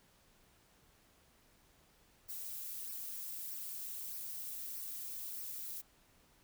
violet noise with flanger, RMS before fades -44 dBFS, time 2.28-5.82 s, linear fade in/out 20 ms, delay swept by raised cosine 0.27 to 3.67 ms, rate 1.6 Hz, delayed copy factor -0.5, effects pink hiss -68 dBFS RMS until 6.43 s

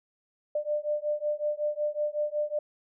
sine beating tone pair, 594 / 599.4 Hz, D5 / D5, +20 / +35 cents, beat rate 5.4 Hz, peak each -30 dBFS, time 0.55-2.59 s, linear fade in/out 5 ms, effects none

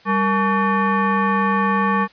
sine tone with frequency modulation, 466.2 Hz, A#4, in tune, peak -15 dBFS, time 0.05-2.08 s, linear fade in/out 50 ms, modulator 663 Hz, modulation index 1.9, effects white hiss -50 dBFS RMS until 2.12 s + resampled to 11025 Hz

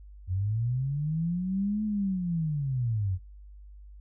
sine linear two-way sweep, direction up then down, 87.31 to 215.7 to 87.31 Hz, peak -26 dBFS, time 0.27-3.19 s, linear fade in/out 50 ms, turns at 1.84 s, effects noise-tail reverb RT60 0.2 s tail -17 dB re dry + added 50 Hz sine -45 dBFS peak until 4 s

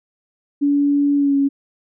sine tone with pitch glide, 285.6 to 278.1 Hz, D4 to C#4, -48 to +6 cents, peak -13 dBFS, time 0.61-1.49 s, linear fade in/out 20 ms, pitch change -46 cents, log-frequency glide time 1.16-1.36 s, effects none

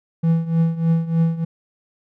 triangle tone with tremolo, 164.81 Hz, E3, in tune, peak -10 dBFS, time 0.23-1.45 s, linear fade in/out 10 ms, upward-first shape triangle, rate 3.3 Hz, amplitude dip 85%, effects none

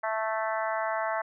harmonic tone, 220 Hz, A3, in tune, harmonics 3 / 4 / 5 / 6 / 7 / 8 / 9, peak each -31 / -33 / -35 / -37 / -38 / -39 / -40 dBFS, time 0.03-1.22 s, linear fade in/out 10 ms, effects none

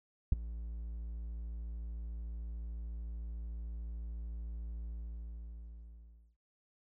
triangle tone with ADSR envelope, 56.8 Hz, A#1, 44 cents flat, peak -16 dBFS, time 0.32-6.37 s, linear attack 4 ms, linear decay 13 ms, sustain -21 dB, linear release 1500 ms, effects tanh soft clip ceiling -15 dBFS

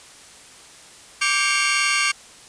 sawtooth tone cluster, 1171 / 1582 / 2162 / 2300 / 2776 Hz, D6 / G6 / C#7 / D7 / F7, -5 / +15 / -44 / -37 / -11 cents, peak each -21 dBFS, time 1.21-2.12 s, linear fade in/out 10 ms, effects white hiss -45 dBFS RMS until 2.48 s + resampled to 22050 Hz

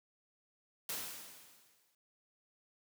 white noise with exponential decay, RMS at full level -38 dBFS, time 0.89-1.95 s, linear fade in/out 2 ms, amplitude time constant 230 ms, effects high-pass 100 Hz 12 dB/octave

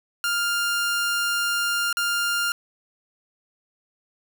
sawtooth tone with dropouts, 1400 Hz, F6, 4 cents sharp, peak -18 dBFS, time 0.24-2.52 s, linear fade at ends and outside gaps 1 ms, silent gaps 1.928-1.97 s, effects none

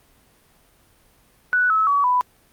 sine tone with pitch steps, 1480 / 1295.9 / 1134.7 / 993.5 Hz, F#6 / E6 / C#6 / B5, 0 / -30 / +40 / +10 cents, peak -15 dBFS, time 1.53-2.21 s, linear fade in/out 0 ms, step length 170 ms, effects pink hiss -57 dBFS RMS until 2.52 s + Opus 32 kbps

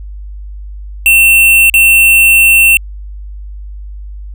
square tone with dropouts, 2700 Hz, E7, 41 cents sharp, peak -4 dBFS, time 1.06-2.77 s, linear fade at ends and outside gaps 1 ms, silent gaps 1.698-1.74 s, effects added 50 Hz sine -23 dBFS peak until 4.34 s

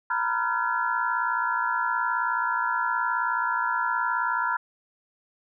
sine tone cluster, 932 / 991 / 1383 / 1498 / 1700 Hz, A#5 / B5 / F6 / F#6 / G#6, -1 / +6 / -17 / +21 / +40 cents, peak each -30 / -28 / -27 / -34 / -34 dBFS, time 0.1-4.57 s, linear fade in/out 5 ms, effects none

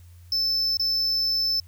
triangle tone with dropouts, 5274 Hz, E8, in tune, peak -20 dBFS, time 0.32-1.6 s, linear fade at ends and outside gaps 2 ms, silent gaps 0.771-0.796 s, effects added 87 Hz sine -45 dBFS peak until 1.67 s + white hiss -61 dBFS RMS until 1.67 s

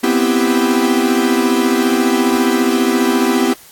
45% pulse chord, C major seventh, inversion third, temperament equal, 246.9 / 261.6 / 329.6 / 392 Hz, B3 / C4 / E4 / G4, 0 / 0 / 0 / 0 cents, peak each -16 / -18 / -18 / -18 dBFS, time 0.03-3.54 s, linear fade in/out 10 ms, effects white hiss -42 dBFS RMS until 3.71 s + AAC 64 kbps

